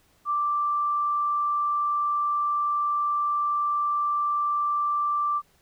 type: tone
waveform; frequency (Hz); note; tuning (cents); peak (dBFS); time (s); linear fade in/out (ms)
sine; 1174.7; D6; 0; -22; 0.25-5.42; 50
effects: pink hiss -63 dBFS RMS until 5.61 s